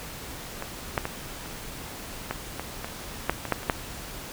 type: clicks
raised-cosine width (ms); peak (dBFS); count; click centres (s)
0.5; -17 / -8 / -13 / -24 / -12 / -16 / -17 / -6 / -17 / -7 / -21 / -6; 12; 0.624 / 0.978 / 1.054 / 1.459 / 2.31 / 2.596 / 2.845 / 3.296 / 3.453 / 3.523 / 3.632 / 3.698
effects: pink hiss -39 dBFS RMS until 4.32 s